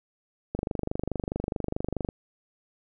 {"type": "click train", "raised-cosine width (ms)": 2, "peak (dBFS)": -15, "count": 39, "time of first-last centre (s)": [0.55, 2.088], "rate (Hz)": 24.7, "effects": []}